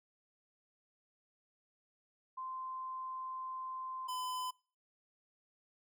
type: tone pair in turn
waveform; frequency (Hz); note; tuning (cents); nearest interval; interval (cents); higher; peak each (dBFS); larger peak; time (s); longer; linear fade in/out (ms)
sine / square; 1039 / 1011.8; C6 / B5; -12 / +42; unison; 46; first; -40 / -38; second; 2.37-4.08 / 4.08-4.51; first; 10
effects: noise-tail reverb RT60 0.4 s tail -25 dB re dry